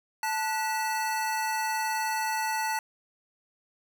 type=tone cluster; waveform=square; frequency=880 / 1473 / 1946 Hz; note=A5 / F#6 / B6; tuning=0 / -8 / -26 cents; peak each=-29 / -37 / -36 dBFS; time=0.23-2.79 s; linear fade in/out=2 ms; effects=none